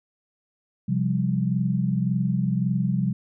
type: chord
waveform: sine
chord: C suspended fourth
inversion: none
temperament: just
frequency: 130.81 / 174.42 / 196.22 Hz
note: C3 / F3 / G3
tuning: 0 / -2 / +2 cents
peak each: -25 dBFS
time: 0.88-3.13 s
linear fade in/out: 10 ms
effects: none